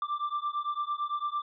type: beating tone pair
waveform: triangle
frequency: 1174.7 / 1183.6 Hz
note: D6 / D6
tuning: 0 / +13 cents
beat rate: 8.9 Hz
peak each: -31 dBFS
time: 0.02-1.42 s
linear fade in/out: 2 ms
effects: resampled to 11025 Hz